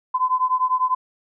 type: beating tone pair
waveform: sine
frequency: 1015 / 1025 Hz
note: B5 / C6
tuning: +47 / -36 cents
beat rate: 10 Hz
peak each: -20 / -21 dBFS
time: 0.14-0.95 s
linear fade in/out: 10 ms
effects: none